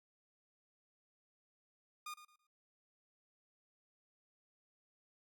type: tone with echo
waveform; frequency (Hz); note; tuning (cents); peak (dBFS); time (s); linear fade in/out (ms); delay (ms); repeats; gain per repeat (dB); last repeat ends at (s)
sawtooth; 1220; D#6; -34; -40; 2.06-2.14; 5; 110; 3; -12; 2.47
effects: noise-tail reverb RT60 0.2 s tail -22 dB re dry